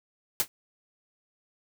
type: noise with exponential decay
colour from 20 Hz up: white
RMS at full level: -20 dBFS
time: 0.4-0.48 s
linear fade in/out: 0 ms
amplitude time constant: 16 ms
effects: none